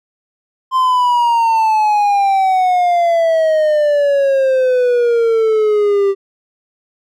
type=exponential sweep; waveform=triangle; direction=down; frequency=1046.5 to 390.6 Hz; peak=-8 dBFS; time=0.71-6.15 s; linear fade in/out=50 ms; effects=none